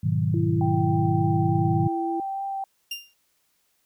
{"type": "chord", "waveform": "sine", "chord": "G# minor seventh", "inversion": "none", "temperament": "equal", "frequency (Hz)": [103.83, 123.47, 155.56, 185], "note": ["G#2", "B2", "D#3", "F#3"], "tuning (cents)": [0, 0, 0, 0], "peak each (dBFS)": [-25, -27, -24, -30], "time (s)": [0.03, 1.88], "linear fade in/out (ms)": 10}
{"type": "tone", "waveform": "sine", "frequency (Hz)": 334.8, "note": "E4", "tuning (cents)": 27, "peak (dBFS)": -26, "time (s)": [0.34, 2.2], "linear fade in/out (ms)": 2}
{"type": "tone with vibrato", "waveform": "sine", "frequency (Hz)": 783, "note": "G5", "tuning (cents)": -2, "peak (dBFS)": -27, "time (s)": [0.61, 2.64], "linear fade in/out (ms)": 2, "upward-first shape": "sine", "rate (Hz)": 3.4, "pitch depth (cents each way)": 9}
{"type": "tone with exponential decay", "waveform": "30% pulse", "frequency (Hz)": 2794, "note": "F7", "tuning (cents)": 0, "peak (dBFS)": -24, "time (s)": [2.91, 3.14], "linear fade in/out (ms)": 5, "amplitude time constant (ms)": 50}
{"effects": ["white hiss -69 dBFS RMS until 3.85 s"]}